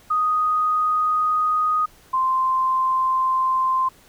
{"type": "tone pair in turn", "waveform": "sine", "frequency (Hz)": [1244.5, 1042.7], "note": ["D#6", "C6"], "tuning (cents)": [0, -6], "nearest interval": "minor third", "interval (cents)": 306, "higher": "first", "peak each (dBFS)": [-17, -17], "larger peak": "neither", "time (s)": [[0.1, 1.86], [2.13, 3.89]], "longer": "neither", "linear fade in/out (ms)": 10, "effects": ["pink hiss -52 dBFS RMS until 4.08 s"]}